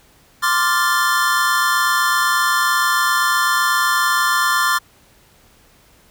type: chord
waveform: square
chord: D minor seventh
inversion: third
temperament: equal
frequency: 1046.5 / 1174.7 / 1396.9 / 1760 Hz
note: C6 / D6 / F6 / A6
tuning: 0 / 0 / 0 / 0 cents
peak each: -21 dBFS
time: 0.42-4.79 s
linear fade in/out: 20 ms
effects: pink hiss -52 dBFS RMS until 6.1 s